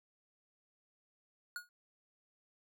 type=tone with exponential decay; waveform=square; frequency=1445 Hz; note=F#6; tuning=41 cents flat; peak=-37 dBFS; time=1.56-1.69 s; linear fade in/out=1 ms; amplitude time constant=28 ms; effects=none